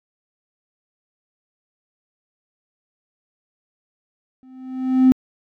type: tone with exponential growth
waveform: triangle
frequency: 258.8 Hz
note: C4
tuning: 19 cents flat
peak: -3 dBFS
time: 4.43-5.12 s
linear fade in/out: 0 ms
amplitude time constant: 150 ms
effects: tanh soft clip ceiling -5 dBFS